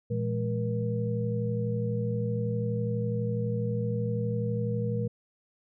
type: tone cluster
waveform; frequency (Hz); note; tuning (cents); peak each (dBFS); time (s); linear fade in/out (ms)
sine; 116.1 / 168.4 / 207.8 / 476; A#2 / E3 / G#3 / A#4; -7 / +37 / +1 / +36; -29 / -36 / -34 / -33; 0.1-5.08; 10
effects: none